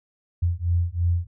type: beating tone pair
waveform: sine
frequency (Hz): 85.1 / 88.1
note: F2 / F2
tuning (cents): -44 / +16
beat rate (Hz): 3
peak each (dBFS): -23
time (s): 0.42-1.27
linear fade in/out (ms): 10
effects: none